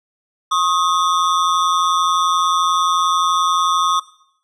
square ring-modulated tone, 1172 Hz, D6, 4 cents flat, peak -12 dBFS, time 0.51-4 s, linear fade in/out 10 ms, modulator 85.7 Hz, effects noise-tail reverb RT60 0.7 s tail -17 dB re dry + low-pass 7000 Hz 12 dB/octave

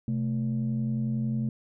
sine tone pair together, 128.97 / 220 Hz, C3 / A3, -25 / 0 cents, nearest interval major sixth, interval 925 cents, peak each -27 dBFS, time 0.08-1.49 s, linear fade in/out 2 ms, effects tanh soft clip ceiling -21 dBFS

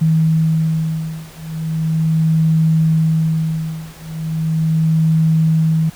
sine beating tone pair, 159.7 / 160.08 Hz, D#3 / D#3, +45 / +50 cents, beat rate 0.38 Hz, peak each -16 / -16 dBFS, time 0.01-5.9 s, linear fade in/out 10 ms, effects pink hiss -40 dBFS RMS until 5.95 s

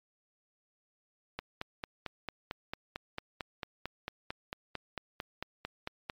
click train, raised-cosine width 0.3 ms, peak -20 dBFS, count 22, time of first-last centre 1.39-6.099 s, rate 4.46 Hz, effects MP3 96 kbps

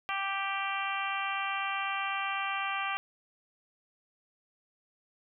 harmonic tone, 392 Hz, G4, in tune, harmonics 2 / 3 / 4 / 5 / 6 / 7 / 8, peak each -37 / -35 / -39 / -41 / -38 / -39 / -43 dBFS, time 0.09-2.97 s, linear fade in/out 0 ms, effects none

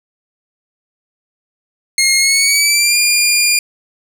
15% pulse tone with pitch glide, 2146 to 2409 Hz, C7 to D7, +43 to +43 cents, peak -3 dBFS, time 1.98-3.59 s, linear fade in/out 2 ms, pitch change +200 cents, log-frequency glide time 2.17-2.97 s, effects none

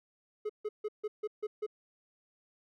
triangle tone bursts, 423.8 Hz, G#4, 35 cents sharp, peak -30 dBFS, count 7, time 0.45-1.665 s, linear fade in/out 10 ms, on 45 ms, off 150 ms, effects none

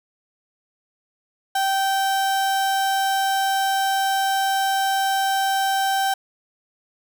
35% pulse tone, 778 Hz, G5, 13 cents flat, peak -17 dBFS, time 1.55-6.14 s, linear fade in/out 5 ms, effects none

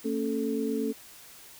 sine tone cluster, 227.5 / 276.3 / 437.6 Hz, A#3 / C#4 / A4, -42 / -6 / -9 cents, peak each -31 dBFS, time 0.04-0.93 s, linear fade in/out 20 ms, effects white hiss -50 dBFS RMS until 1.59 s

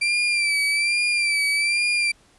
35% pulse tone with vibrato, 2349 Hz, D7, in tune, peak -17 dBFS, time 0.01-2.12 s, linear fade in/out 10 ms, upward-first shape sine, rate 1.2 Hz, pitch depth 52 cents each way, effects pink hiss -57 dBFS RMS until 2.38 s + resampled to 24000 Hz

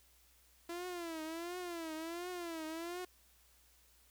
sawtooth tone with vibrato, 337.3 Hz, E4, 40 cents sharp, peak -37 dBFS, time 0.69-3.05 s, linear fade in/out 5 ms, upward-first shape triangle, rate 1.4 Hz, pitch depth 140 cents each way, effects added 60 Hz sine -70 dBFS peak until 4.1 s + white hiss -68 dBFS RMS until 4.1 s

